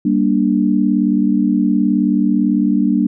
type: chord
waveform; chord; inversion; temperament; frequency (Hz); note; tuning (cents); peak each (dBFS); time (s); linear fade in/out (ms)
sine; G minor; none; just; 196 / 235.2 / 294; G3 / Bb3 / D4; 0 / +16 / +2; -16; 0.05-3.07; 5
effects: none